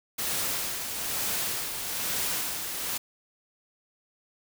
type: noise with tremolo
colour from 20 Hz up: white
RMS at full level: -29 dBFS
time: 0.18-2.98 s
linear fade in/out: 10 ms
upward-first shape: sine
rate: 1.1 Hz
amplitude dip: 45%
effects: none